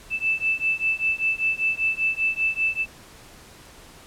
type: beating tone pair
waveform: sine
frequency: 2637 / 2642.1 Hz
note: E7 / E7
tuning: 0 / +3 cents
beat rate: 5.1 Hz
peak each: -24 dBFS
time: 0.1-2.86 s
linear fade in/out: 50 ms
effects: pink hiss -47 dBFS RMS until 4.06 s + low-pass 12000 Hz 12 dB/octave